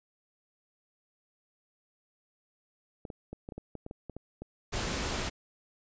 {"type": "clicks", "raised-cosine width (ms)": 2, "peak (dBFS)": -27, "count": 12, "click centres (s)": [3.052, 3.102, 3.33, 3.489, 3.522, 3.58, 3.753, 3.864, 3.911, 4.097, 4.166, 4.42]}
{"type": "noise", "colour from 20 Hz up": "pink", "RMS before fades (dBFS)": -33, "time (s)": [4.72, 5.3], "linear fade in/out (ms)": 20}
{"effects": ["resampled to 16000 Hz"]}